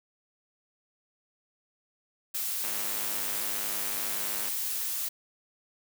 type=noise; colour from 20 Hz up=blue; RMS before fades=-32 dBFS; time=2.34-5.09 s; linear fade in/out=10 ms
type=click train; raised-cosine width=0.3 ms; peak=-23 dBFS; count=191; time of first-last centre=2.64-4.485 s; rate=103 Hz
effects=high-pass 150 Hz 12 dB/octave